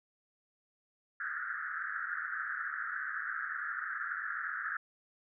pink band-pass noise, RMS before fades -38 dBFS, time 1.2-4.77 s, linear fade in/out 5 ms, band 1300 to 1800 Hz, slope 96 dB/octave, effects none

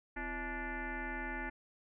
sine tone with frequency modulation, 860 Hz, A5, 40 cents flat, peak -37 dBFS, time 0.16-1.5 s, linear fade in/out 10 ms, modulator 300 Hz, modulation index 4.1, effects none

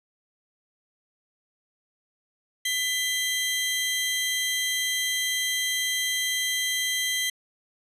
sawtooth tone pair together, 2004 / 3181 Hz, B6 / G7, +25 / +25 cents, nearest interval minor sixth, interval 800 cents, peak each -24 dBFS, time 2.65-7.3 s, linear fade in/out 5 ms, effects resampled to 32000 Hz

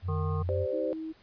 sine tone with vibrato, 90 Hz, F#2, 47 cents flat, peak -29 dBFS, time 0.02-0.67 s, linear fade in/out 50 ms, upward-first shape triangle, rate 4 Hz, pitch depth 32 cents each way
harmonic tone, 153.3 Hz, D#3, 25 cents flat, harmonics 1 / 3 / 5 / 7 / 8, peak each -32 / -37 / -45 / -40 / -43 dBFS, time 0.08-0.43 s, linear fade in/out 10 ms
sine chord, G suspended fourth, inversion none, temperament equal with one note detuned, 392 / 517.5 / 587.3 Hz, G4 / C5 / D5, 0 / -19 / 0 cents, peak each -35 / -30 / -35 dBFS, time 0.49-0.93 s, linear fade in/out 0 ms
sine tone, 318.9 Hz, D#4, 43 cents sharp, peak -34 dBFS, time 0.72-1.13 s, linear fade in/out 20 ms
effects pink hiss -60 dBFS RMS until 1.22 s + resampled to 11025 Hz

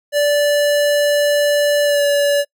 square tone with pitch glide, 583 to 573.6 Hz, D5 to D5, -13 to -41 cents, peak -13 dBFS, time 0.12-2.45 s, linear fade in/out 50 ms, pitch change -28 cents, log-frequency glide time 1.84-2.04 s, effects noise-tail reverb RT60 0.1 s tail -25 dB re dry

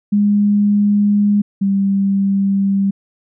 sine tone pair in turn, 205.3 / 196.67 Hz, G#3 / G3, -20 / +6 cents, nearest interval minor second, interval 74 cents, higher first, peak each -10 / -12 dBFS, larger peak first, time 0.12-1.42 / 1.61-2.91 s, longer neither, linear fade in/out 10 ms, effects none

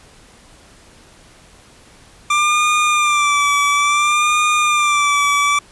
25% pulse tone with vibrato, 1182 Hz, D6, 11 cents sharp, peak -9 dBFS, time 2.3-5.59 s, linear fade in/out 5 ms, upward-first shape sine, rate 0.58 Hz, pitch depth 50 cents each way, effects pink hiss -46 dBFS RMS until 5.71 s + resampled to 24000 Hz

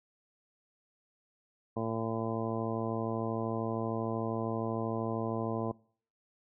harmonic tone, 112.9 Hz, A2, 45 cents sharp, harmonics 1 / 2 / 3 / 4 / 5 / 6 / 7 / 8 / 9, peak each -38 / -36 / -39 / -38 / -41 / -41 / -45 / -49 / -42 dBFS, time 1.76-5.72 s, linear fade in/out 10 ms, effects noise-tail reverb RT60 0.5 s tail -23 dB re dry

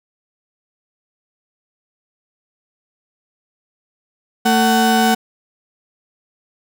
35% pulse tone pair together, 224.4 / 748.3 Hz, A3 / F#5, +34 / +19 cents, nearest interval octave + major sixth, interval 2085 cents, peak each -13 dBFS, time 4.45-5.15 s, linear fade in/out 10 ms, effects none

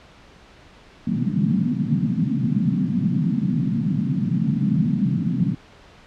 white band-pass noise, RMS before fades -21 dBFS, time 1.07-5.55 s, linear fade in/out 5 ms, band 130 to 240 Hz, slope 48 dB/octave, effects pink hiss -48 dBFS RMS until 6.06 s + low-pass 4000 Hz 12 dB/octave

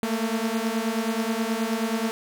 sawtooth beating tone pair, 220 / 229.4 Hz, A3 / A#3, 0 / -28 cents, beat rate 9.4 Hz, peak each -23 dBFS, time 0.03-2.11 s, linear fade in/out 0 ms, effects none

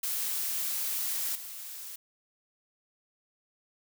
blue noise with level steps, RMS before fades -32 / -42 dBFS, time 0.03-1.96 s, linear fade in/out 5 ms, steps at 1.35 s, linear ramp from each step 5 ms, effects none

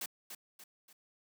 white noise with echo, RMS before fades -39 dBFS, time 0.01-0.06 s, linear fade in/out 5 ms, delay 290 ms, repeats 3, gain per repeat -7 dB, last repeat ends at 0.93 s, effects high-pass 200 Hz 12 dB/octave

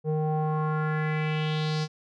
square tone with low-pass filter sweep, 154.5 Hz, D#3, 12 cents flat, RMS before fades -27 dBFS, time 0.04-1.88 s, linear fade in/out 50 ms, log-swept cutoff 530 to 5300 Hz, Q 3.2, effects none

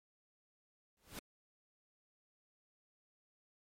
pink noise with exponential growth, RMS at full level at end -43 dBFS, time 0.97-1.19 s, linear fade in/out 1 ms, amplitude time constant 47 ms, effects MP3 64 kbps

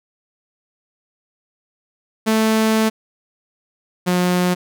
sawtooth tone pair in turn, 220 / 179.47 Hz, A3 / F3, 0 / +47 cents, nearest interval major third, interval 353 cents, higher first, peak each -10 / -11 dBFS, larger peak first, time 2.26-2.9 / 4.06-4.55 s, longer first, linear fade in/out 20 ms, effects none

